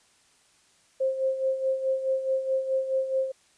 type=tone with tremolo; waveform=sine; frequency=529 Hz; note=C5; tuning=19 cents sharp; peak=-21 dBFS; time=1-3.32 s; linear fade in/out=10 ms; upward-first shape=sine; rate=4.7 Hz; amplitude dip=65%; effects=white hiss -62 dBFS RMS until 3.57 s + resampled to 22050 Hz